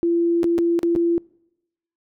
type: tone with dropouts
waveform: sine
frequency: 340 Hz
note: F4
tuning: 46 cents flat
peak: -16 dBFS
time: 0.03-1.18 s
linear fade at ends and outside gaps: 0 ms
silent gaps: 0.432-0.442 / 0.581-0.587 / 0.791-0.831 / 0.952-0.961 s
effects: noise-tail reverb RT60 0.9 s tail -25 dB re dry